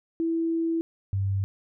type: tone pair in turn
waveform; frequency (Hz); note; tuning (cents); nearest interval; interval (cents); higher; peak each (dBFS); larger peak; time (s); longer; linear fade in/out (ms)
sine; 329.6 / 97.78; E4 / G2; 0 / -4; octave + major sixth; 2104; first; -23; neither; 0.2-0.81 / 1.13-1.44; first; 0
effects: none